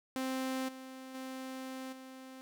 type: tone with level steps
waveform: sawtooth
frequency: 261.6 Hz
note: C4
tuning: in tune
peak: -30 / -42 / -37 / -44 dBFS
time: 0.16-2.41 s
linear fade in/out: 0 ms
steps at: 0.68 / 1.14 / 1.92 s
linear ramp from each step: 10 ms
effects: none